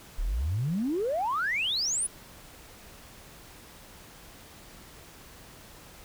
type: exponential sweep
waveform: sine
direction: up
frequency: 33.02 to 10420 Hz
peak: -25 dBFS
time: 0.18-2.07 s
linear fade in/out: 10 ms
effects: tanh soft clip ceiling -21 dBFS + pink hiss -50 dBFS RMS until 6.04 s